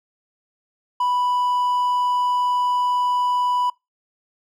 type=tone; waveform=triangle; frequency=987.8 Hz; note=B5; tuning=in tune; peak=-16 dBFS; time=1-3.7 s; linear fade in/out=5 ms; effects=noise-tail reverb RT60 0.2 s tail -23 dB re dry